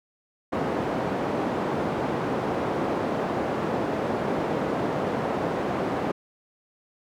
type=band-pass noise; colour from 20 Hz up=white; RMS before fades=-27 dBFS; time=0.52-6.12 s; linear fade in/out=10 ms; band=140 to 640 Hz; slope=12 dB/octave; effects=none